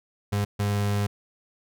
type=tone bursts at uneven times; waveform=35% pulse; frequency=102.1 Hz; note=G#2; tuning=29 cents flat; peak=-21 dBFS; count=2; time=0.32-0.45 / 0.59-1.07 s; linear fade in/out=10 ms; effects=none